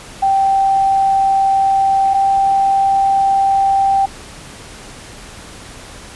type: tone pair in turn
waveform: sine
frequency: 780 / 783.3 Hz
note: G5 / G5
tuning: -9 / -2 cents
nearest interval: unison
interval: 7 cents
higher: second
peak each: -10 dBFS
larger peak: neither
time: 0.22-2.14 / 2.14-4.06 s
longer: neither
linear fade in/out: 10 ms
effects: pink hiss -35 dBFS RMS until 6.15 s + resampled to 24000 Hz